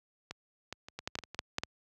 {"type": "clicks", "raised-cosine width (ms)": 0.2, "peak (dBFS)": [-22, -22, -28, -22, -17, -18, -16, -28, -25, -15, -13, -16], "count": 12, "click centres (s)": [0.31, 0.726, 0.885, 0.99, 1.075, 1.154, 1.188, 1.237, 1.346, 1.391, 1.584, 1.635], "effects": ["high-pass 60 Hz 12 dB/octave"]}